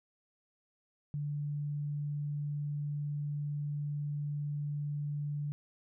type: tone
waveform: sine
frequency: 146.3 Hz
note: D3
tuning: 6 cents flat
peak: -33 dBFS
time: 1.14-5.52 s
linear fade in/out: 0 ms
effects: none